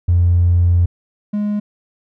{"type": "tone pair in turn", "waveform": "triangle", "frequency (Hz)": [87.31, 207.7], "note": ["F2", "G#3"], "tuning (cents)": [0, 0], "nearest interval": "octave + minor third", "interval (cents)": 1500, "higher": "second", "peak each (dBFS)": [-6, -14], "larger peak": "first", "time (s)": [[0.08, 0.86], [1.33, 1.6]], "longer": "first", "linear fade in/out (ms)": 10, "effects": ["tanh soft clip ceiling -7 dBFS"]}